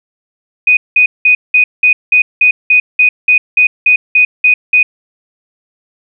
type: tone bursts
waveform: sine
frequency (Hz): 2489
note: D#7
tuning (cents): 0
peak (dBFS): -4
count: 15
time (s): 0.67-4.83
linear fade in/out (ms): 5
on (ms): 100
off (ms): 190
effects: none